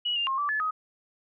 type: tone with pitch steps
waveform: sine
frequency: 2920 / 2801 / 1070 / 1161 / 1725 / 1259 Hz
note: F#7 / F7 / C6 / D6 / A6 / D#6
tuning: -24 / +4 / +38 / -20 / -35 / +20 cents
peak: -25 dBFS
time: 0.05-0.71 s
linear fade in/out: 10 ms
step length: 110 ms
effects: none